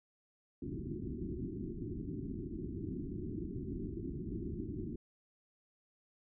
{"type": "low-pass noise", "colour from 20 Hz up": "white", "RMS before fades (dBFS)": -41, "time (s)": [0.62, 4.96], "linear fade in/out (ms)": 5, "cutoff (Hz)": 380, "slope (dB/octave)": 96, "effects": []}